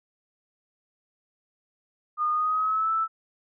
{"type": "tone with pitch glide", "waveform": "sine", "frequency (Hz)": [1223, 1318.4], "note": ["D#6", "E6"], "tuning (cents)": [-30, 0], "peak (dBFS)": -22, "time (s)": [2.17, 3.08], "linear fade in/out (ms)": 50, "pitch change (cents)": 130, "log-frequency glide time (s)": [2.31, 2.91], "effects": []}